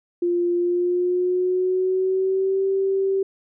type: tone with pitch glide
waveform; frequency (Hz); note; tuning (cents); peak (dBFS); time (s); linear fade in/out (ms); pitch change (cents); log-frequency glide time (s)
sine; 349.2 to 387.5; F4 to G4; 0 to -20; -18; 0.22-3.23; 5; +180; 0.55-2.65
effects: none